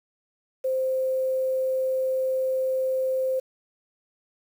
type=tone with quantisation; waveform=sine; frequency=522 Hz; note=C5; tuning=4 cents flat; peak=-22 dBFS; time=0.64-3.4 s; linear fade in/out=10 ms; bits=8; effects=none